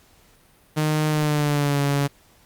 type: tone with pitch glide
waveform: sawtooth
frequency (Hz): 153.6 to 141.67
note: D#3 to C#3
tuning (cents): -22 to +38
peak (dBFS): -15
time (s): 0.76-2.08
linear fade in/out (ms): 20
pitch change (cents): -140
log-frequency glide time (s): 1.09-1.79
effects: pink hiss -56 dBFS RMS until 2.45 s + Opus 48 kbps